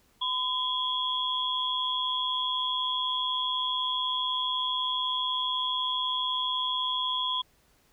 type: tone cluster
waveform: sine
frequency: 1012 / 3252 / 3392 Hz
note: B5 / G#7 / G#7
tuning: +42 / -37 / +36 cents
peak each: -31 dBFS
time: 0.21-7.42 s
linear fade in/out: 10 ms
effects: pink hiss -65 dBFS RMS until 7.92 s